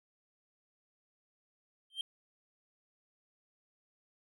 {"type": "tone with exponential growth", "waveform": "triangle", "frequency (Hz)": 3154, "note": "G7", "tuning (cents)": 10, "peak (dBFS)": -29, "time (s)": [1.9, 2.01], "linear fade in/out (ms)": 2, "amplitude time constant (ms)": 22, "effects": []}